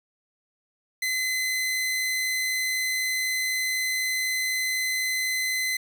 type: tone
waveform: sawtooth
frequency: 2038 Hz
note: C7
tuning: 46 cents flat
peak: -21 dBFS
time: 1.02-5.77 s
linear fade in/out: 5 ms
effects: none